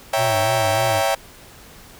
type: chord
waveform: 40% pulse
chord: C# diminished seventh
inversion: none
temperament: equal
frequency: 554.4 / 659.3 / 784 / 932.3 Hz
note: C#5 / E5 / G5 / Bb5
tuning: 0 / 0 / 0 / 0 cents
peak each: -22 / -21 / -21 / -27 dBFS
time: 0.13-1.15 s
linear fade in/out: 5 ms
type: tone with vibrato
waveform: square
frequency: 110 Hz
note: A2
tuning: in tune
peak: -26 dBFS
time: 0.16-1.03 s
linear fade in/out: 50 ms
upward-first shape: sine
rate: 3.3 Hz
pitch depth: 160 cents each way
effects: pink hiss -44 dBFS RMS until 1.99 s